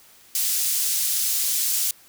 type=high-pass noise; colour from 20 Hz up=pink; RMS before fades=-23 dBFS; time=0.35-1.91 s; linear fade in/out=2 ms; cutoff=6400 Hz; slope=12 dB/octave; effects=white hiss -52 dBFS RMS until 2.08 s